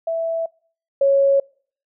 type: tone pair in turn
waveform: sine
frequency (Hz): 659.3 / 552.3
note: E5 / C#5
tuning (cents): 0 / -6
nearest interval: minor third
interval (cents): 306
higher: first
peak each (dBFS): -19 / -12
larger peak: second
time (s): 0.07-0.46 / 1.01-1.4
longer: neither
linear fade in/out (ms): 5
effects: noise-tail reverb RT60 0.5 s tail -26 dB re dry